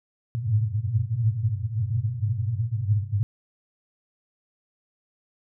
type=band-pass noise; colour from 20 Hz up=white; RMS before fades=-25 dBFS; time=0.35-3.23 s; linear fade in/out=0 ms; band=100 to 120 Hz; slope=96 dB/octave; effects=none